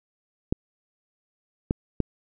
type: clicks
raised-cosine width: 3 ms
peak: -9 dBFS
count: 3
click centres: 0.525 / 1.709 / 2.003 s
effects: none